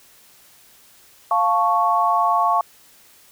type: chord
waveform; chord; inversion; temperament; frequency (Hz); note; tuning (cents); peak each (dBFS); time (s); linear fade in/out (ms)
sine; F augmented; none; equal; 698.5 / 880 / 1108.7; F5 / A5 / C#6; 0 / 0 / 0; -20 / -21 / -18; 1.31-2.61; 2
effects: white hiss -51 dBFS RMS until 3.31 s